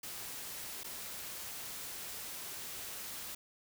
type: noise with dropouts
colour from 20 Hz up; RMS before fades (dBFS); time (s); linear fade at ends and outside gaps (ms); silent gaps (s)
white; -44; 0.03-3.35; 5; 0.835-0.842
effects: none